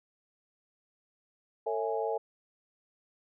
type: chord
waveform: sine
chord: A major seventh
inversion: none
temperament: equal with one note detuned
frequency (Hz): 449 / 554.4 / 659.3 / 830.6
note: A4 / C#5 / E5 / G#5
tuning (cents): +35 / 0 / 0 / 0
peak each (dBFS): -32 / -37 / -36 / -35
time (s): 1.66-2.18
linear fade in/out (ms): 10
effects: none